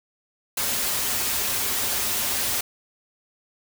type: noise with comb filter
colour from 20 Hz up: white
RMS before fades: -25 dBFS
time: 0.57-2.61 s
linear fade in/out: 5 ms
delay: 6.1 ms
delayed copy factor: -0.55
effects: none